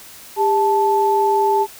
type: tone pair together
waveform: sine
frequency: 400 / 874.9 Hz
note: G4 / A5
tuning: +35 / -10 cents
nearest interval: octave + major second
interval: 1355 cents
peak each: -17 / -15 dBFS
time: 0.36-1.67 s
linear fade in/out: 50 ms
effects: white hiss -40 dBFS RMS until 1.79 s